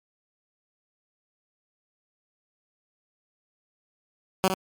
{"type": "tone with echo", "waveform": "10% pulse", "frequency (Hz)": 189.1, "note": "F#3", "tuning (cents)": 38, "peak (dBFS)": -10, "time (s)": [4.44, 4.48], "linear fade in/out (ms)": 0, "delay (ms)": 60, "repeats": 1, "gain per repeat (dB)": -7, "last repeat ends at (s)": 4.54, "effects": ["MP3 96 kbps"]}